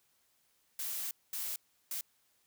blue noise bursts at uneven times, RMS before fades -38 dBFS, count 3, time 0.79-1.11 / 1.33-1.56 / 1.91-2.01 s, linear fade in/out 2 ms, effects white hiss -73 dBFS RMS until 2.46 s

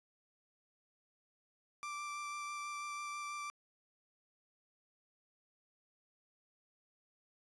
30% pulse tone with vibrato, 1174.7 Hz, D6, in tune, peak -38 dBFS, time 1.83-3.5 s, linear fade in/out 0 ms, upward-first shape sine, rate 6.1 Hz, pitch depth 9 cents each way, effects resampled to 22050 Hz

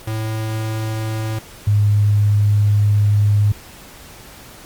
square / sine tone pair in turn, 110 / 103.44 Hz, A2 / G#2, 0 / -6 cents, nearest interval minor second, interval 106 cents, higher first, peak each -21 / -11 dBFS, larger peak second, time 0.07-1.39 / 1.67-3.52 s, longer second, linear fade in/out 5 ms, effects pink hiss -40 dBFS RMS until 4.65 s + Opus 48 kbps

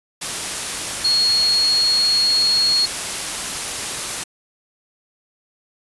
sine tone in noise, 4313 Hz, C#8, 48 cents flat, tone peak -14 dBFS, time 1.04-2.86 s, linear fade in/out 10 ms, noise white, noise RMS -25 dBFS, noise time 0.21-4.24 s, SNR +8 dB, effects resampled to 24000 Hz

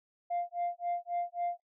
sine tone with tremolo, 698.5 Hz, F5, in tune, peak -27 dBFS, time 0.3-1.6 s, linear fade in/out 10 ms, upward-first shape sine, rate 3.7 Hz, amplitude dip 100%, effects noise-tail reverb RT60 0.1 s tail -22 dB re dry + tanh soft clip ceiling -27 dBFS

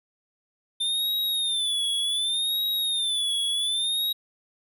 square tone with vibrato, 3578 Hz, A7, 28 cents sharp, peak -24 dBFS, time 0.8-4.13 s, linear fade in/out 10 ms, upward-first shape sine, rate 0.67 Hz, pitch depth 110 cents each way, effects none

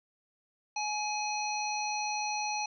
harmonic tone, 841 Hz, G#5, 22 cents sharp, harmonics 1 / 3 / 5 / 7, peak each -33 / -37 / -40 / -39 dBFS, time 0.76-2.66 s, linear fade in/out 5 ms, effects none

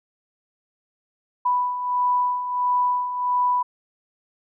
sine beating tone pair, 987.8 / 989.3 Hz, B5 / B5, 0 / +3 cents, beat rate 1.5 Hz, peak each -27 / -20 dBFS, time 1.45-3.63 s, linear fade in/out 10 ms, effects none

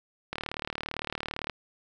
click train, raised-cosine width 0.3 ms, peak -16 dBFS, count 45, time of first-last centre 0.33-1.497 s, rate 37.7 Hz, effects none

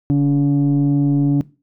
sine tone pair together, 142.83 / 284.5 Hz, D3 / C#4, -48 / +45 cents, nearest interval octave, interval 1193 cents, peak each -13 dBFS, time 0.1-1.41 s, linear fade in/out 0 ms, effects noise-tail reverb RT60 0.3 s tail -20 dB re dry + tanh soft clip ceiling -9 dBFS

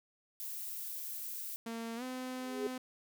violet noise, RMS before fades -42 dBFS, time 0.4-1.56 s, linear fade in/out 0 ms
sawtooth tone with pitch glide, 228.9 to 255.5 Hz, A#3 to C4, -31 to -41 cents, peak -35 dBFS, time 1.66-2.78 s, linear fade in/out 5 ms, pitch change +190 cents, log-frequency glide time 1.96-2.03 s
sine tone with exponential growth, 414.2 Hz, G#4, 5 cents flat, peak -30 dBFS, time 2.33-2.67 s, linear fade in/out 2 ms, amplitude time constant 72 ms
effects none

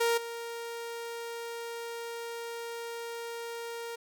sawtooth tone with level steps, 466.2 Hz, A#4, in tune, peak -21 / -33 dBFS, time 0-3.96 s, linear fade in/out 10 ms, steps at 0.17 s, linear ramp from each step 10 ms, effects none

